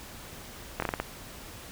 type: slowing click train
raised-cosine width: 0.5 ms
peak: -13 dBFS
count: 6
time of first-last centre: 0.8-1 s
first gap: 23 ms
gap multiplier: 1.28
effects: pink hiss -45 dBFS RMS until 1.71 s